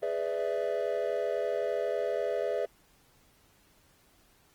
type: chord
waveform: triangle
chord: E dominant seventh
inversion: first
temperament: equal with one note detuned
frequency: 415.3 / 499 / 587.3 / 659.3 Hz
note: G#4 / B4 / D5 / E5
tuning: 0 / +18 / 0 / 0 cents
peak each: -32 dBFS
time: 0.02-2.66 s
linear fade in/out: 10 ms
effects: pink hiss -64 dBFS RMS until 4.54 s + Opus 24 kbps